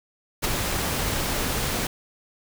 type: noise with ADSR envelope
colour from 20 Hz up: pink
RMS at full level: -21 dBFS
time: 0.42-1.87 s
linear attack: 27 ms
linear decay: 12 ms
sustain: -5 dB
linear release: 3 ms
effects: none